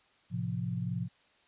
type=chord; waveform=sine; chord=F major; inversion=first; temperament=equal; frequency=110 / 130.81 / 174.61 Hz; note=A2 / C3 / F3; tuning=0 / 0 / 0 cents; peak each=-36 / -36 / -35 dBFS; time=0.3-1.09 s; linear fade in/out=50 ms; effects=white hiss -66 dBFS RMS until 1.47 s + resampled to 8000 Hz